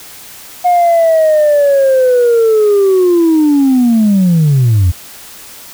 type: linear sweep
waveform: sine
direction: down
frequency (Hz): 720 to 82.41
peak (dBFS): -4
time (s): 0.64-4.92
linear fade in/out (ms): 20
effects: tanh soft clip ceiling -4 dBFS + white hiss -33 dBFS RMS until 5.73 s